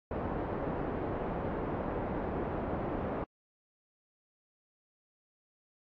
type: low-pass noise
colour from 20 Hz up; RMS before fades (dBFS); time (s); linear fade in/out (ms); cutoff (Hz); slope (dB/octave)
white; -35; 0.11-3.24; 2; 620; 12
effects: low-pass 2000 Hz 12 dB/octave + AAC 48 kbps